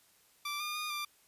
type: tone with pitch steps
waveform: 15% pulse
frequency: 1172 / 1208 / 1222 / 1186 Hz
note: D6 / D6 / D#6 / D6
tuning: -4 / +48 / -32 / +17 cents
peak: -29 dBFS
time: 0.45-1.05 s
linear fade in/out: 5 ms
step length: 150 ms
effects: white hiss -66 dBFS RMS until 1.27 s + resampled to 32000 Hz